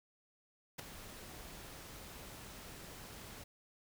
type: noise with ADSR envelope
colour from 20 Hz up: pink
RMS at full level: -40 dBFS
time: 0.78-3.44 s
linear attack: 14 ms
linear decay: 6 ms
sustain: -11 dB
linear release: 7 ms
effects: none